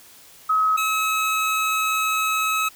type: tone pair in turn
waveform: sine / 25% pulse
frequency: 1277 / 1285.1 Hz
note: D#6 / E6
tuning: +45 / -44 cents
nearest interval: unison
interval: 11 cents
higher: second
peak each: -16 dBFS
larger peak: neither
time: 0.49-0.77 / 0.77-2.69 s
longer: second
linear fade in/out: 10 ms
effects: white hiss -48 dBFS RMS until 2.75 s